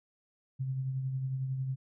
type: tone with tremolo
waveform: sine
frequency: 132.1 Hz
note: C3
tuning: 17 cents sharp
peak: -29 dBFS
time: 0.59-1.76 s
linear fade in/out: 20 ms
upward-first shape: triangle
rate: 11 Hz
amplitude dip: 45%
effects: none